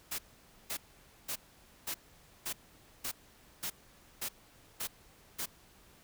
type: noise bursts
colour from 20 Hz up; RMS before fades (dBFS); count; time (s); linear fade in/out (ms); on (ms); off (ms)
white; -37; 10; 0.11-5.46; 10; 76; 510
effects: pink hiss -61 dBFS RMS until 6.03 s